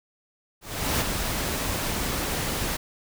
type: noise with ADSR envelope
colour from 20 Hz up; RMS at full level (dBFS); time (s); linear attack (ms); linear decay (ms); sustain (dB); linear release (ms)
pink; -23; 0.61-2.77; 390; 27; -5; 9
effects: none

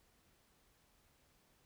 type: silence
effects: pink hiss -72 dBFS RMS until 1.65 s

